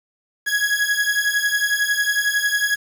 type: beating tone pair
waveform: 40% pulse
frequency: 1661.2 / 1672.2 Hz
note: G#6 / G#6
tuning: 0 / +11 cents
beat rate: 11 Hz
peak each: -20 dBFS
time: 0.46-2.76 s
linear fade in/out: 20 ms
effects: 7-bit